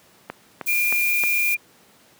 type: click train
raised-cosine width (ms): 0.5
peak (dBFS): -14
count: 4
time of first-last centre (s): 0.3-1.238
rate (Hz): 3.2
type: noise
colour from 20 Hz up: violet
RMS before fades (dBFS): -26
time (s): 0.66-1.55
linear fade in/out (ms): 10
type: tone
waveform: sine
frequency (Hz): 2406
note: D7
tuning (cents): +41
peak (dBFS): -19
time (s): 0.67-1.57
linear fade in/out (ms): 20
effects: pink hiss -54 dBFS RMS until 2.19 s + high-pass 150 Hz 12 dB/octave